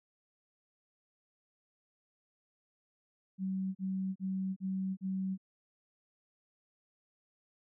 sine tone bursts, 190 Hz, F#3, 46 cents sharp, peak -32 dBFS, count 5, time 3.38-5.378 s, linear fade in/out 50 ms, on 370 ms, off 37 ms, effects none

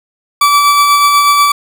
40% pulse tone with tremolo, 1155 Hz, D6, 29 cents flat, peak -4 dBFS, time 0.41-1.52 s, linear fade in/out 5 ms, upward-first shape sine, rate 8.2 Hz, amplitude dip 30%, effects 7-bit

